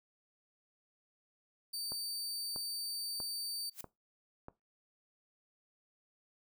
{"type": "tone", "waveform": "sawtooth", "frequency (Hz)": 4607, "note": "D8", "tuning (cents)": -34, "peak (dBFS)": -35, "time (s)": [1.73, 3.7], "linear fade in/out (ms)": 10}
{"type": "click train", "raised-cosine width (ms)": 1, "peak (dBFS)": -32, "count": 5, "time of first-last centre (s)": [1.92, 4.484], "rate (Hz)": 1.56}
{"type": "noise with exponential growth", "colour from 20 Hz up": "blue", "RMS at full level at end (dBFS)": -39, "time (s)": [3.71, 3.81], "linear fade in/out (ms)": 5, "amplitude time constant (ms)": 21}
{"effects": ["noise-tail reverb RT60 0.2 s tail -18 dB re dry"]}